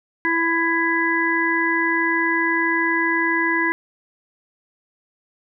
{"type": "harmonic tone", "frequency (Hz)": 332.3, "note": "E4", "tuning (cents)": 14, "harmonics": [1, 3, 5, 6], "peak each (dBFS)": [-23, -24, -22, -22], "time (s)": [0.25, 3.72], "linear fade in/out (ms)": 0, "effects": []}